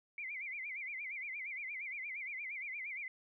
sine tone with vibrato, 2208 Hz, C#7, 7 cents flat, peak -40 dBFS, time 0.18-3.08 s, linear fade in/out 2 ms, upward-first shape sine, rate 8.6 Hz, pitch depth 160 cents each way, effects none

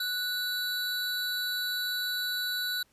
square tone pair together, 1480 / 3953 Hz, F#6 / B7, 0 / +1 cents, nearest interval octave + perfect fourth, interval 1701 cents, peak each -34 / -32 dBFS, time 0-2.83 s, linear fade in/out 5 ms, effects pink hiss -67 dBFS RMS until 2.92 s + resampled to 32000 Hz

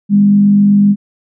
sine tone with frequency modulation, 202.6 Hz, G#3, 43 cents flat, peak -5 dBFS, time 0.09-0.96 s, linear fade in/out 50 ms, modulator 47.8 Hz, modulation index 0.27, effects none

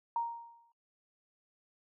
sine tone with exponential decay, 933 Hz, A#5, 1 cent sharp, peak -28 dBFS, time 0.16-0.72 s, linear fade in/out 2 ms, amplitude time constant 120 ms, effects noise-tail reverb RT60 0.2 s tail -24 dB re dry

